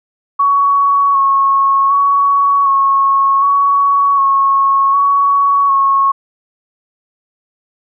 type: tone with vibrato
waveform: sine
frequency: 1108.7 Hz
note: C#6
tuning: in tune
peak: -8 dBFS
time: 0.39-6.12 s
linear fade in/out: 10 ms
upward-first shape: square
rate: 0.66 Hz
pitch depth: 19 cents each way
effects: none